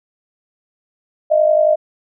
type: tone pair together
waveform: sine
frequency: 615.9 / 667 Hz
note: D#5 / E5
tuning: -18 / +20 cents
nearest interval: minor second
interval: 138 cents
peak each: -11 / -16 dBFS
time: 1.3-1.76 s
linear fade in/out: 20 ms
effects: none